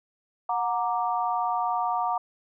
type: chord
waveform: sine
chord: Gb augmented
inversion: none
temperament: equal with one note detuned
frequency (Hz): 728.1 / 932.3 / 1174.7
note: Gb5 / Bb5 / D6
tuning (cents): -28 / 0 / 0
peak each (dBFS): -27 / -28 / -30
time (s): 0.49-2.18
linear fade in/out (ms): 5
effects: none